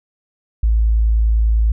sine tone, 55 Hz, A1, in tune, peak -11 dBFS, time 0.63-1.72 s, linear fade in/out 5 ms, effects none

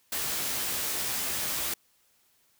white noise with comb filter, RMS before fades -31 dBFS, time 0.12-1.74 s, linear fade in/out 5 ms, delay 15 ms, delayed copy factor +0.6, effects white hiss -67 dBFS RMS until 2.59 s

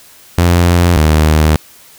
sawtooth tone pair in turn, 87 / 77.51 Hz, F2 / D#2, -6 / -6 cents, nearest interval major second, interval 200 cents, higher first, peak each -3 dBFS, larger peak neither, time 0.38-0.97 / 0.97-1.56 s, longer neither, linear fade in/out 0 ms, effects white hiss -41 dBFS RMS until 1.98 s

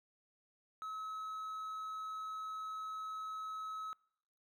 triangle tone, 1287 Hz, E6, 42 cents flat, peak -39 dBFS, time 0.82-3.93 s, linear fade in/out 0 ms, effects noise-tail reverb RT60 0.8 s tail -24 dB re dry

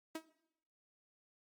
sawtooth tone with exponential decay, 320 Hz, D#4, 49 cents sharp, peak -33 dBFS, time 0.15-0.26 s, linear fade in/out 5 ms, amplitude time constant 22 ms, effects noise-tail reverb RT60 0.8 s tail -18 dB re dry + MP3 96 kbps

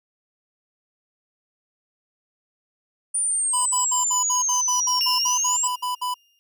sine exponential two-way sweep, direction down then up, 9397 to 5250 to 7860 Hz, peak -20 dBFS, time 3.14-5.68 s, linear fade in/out 10 ms, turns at 5.15 s
square tone bursts, 995 Hz, B5, 13 cents sharp, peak -24 dBFS, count 14, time 3.53-6.143 s, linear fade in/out 10 ms, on 130 ms, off 61 ms
35% pulse tone with exponential decay, 2823 Hz, F7, 18 cents sharp, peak -22 dBFS, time 5.01-6.39 s, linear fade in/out 0 ms, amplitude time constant 300 ms
effects none

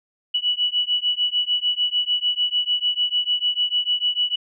sine beating tone pair, 2944 / 2950.7 Hz, F#7 / F#7, -9 / -5 cents, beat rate 6.7 Hz, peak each -22 dBFS, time 0.34-4.36 s, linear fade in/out 10 ms, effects none

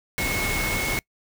sine tone in noise, 2186 Hz, C#7, 25 cents flat, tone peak -27 dBFS, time 0.18-0.99 s, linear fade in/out 0 ms, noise pink, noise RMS -27 dBFS, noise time 0.18-0.99 s, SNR -3 dB, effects noise-tail reverb RT60 0.1 s tail -25 dB re dry

